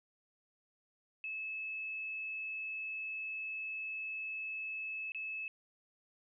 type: tone with dropouts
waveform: sine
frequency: 2600 Hz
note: E7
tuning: 24 cents flat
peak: -38 dBFS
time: 1.24-5.48 s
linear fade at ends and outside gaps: 1 ms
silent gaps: 5.12-5.147 s
effects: none